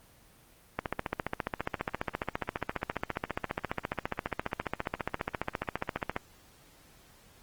click train, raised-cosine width 0.5 ms, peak -14 dBFS, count 80, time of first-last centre 0.79-6.164 s, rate 14.7 Hz, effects pink hiss -59 dBFS RMS until 7.42 s + Opus 24 kbps

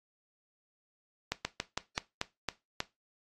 slowing click train, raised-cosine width 0.2 ms, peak -13 dBFS, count 8, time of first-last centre 1.32-2.804 s, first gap 130 ms, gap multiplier 1.16, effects noise-tail reverb RT60 0.2 s tail -17 dB re dry + AAC 32 kbps

